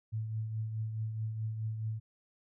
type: tone with tremolo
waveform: sine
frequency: 110 Hz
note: A2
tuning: in tune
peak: -31 dBFS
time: 0.12-2 s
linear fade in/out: 20 ms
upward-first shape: triangle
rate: 4.7 Hz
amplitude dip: 50%
effects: none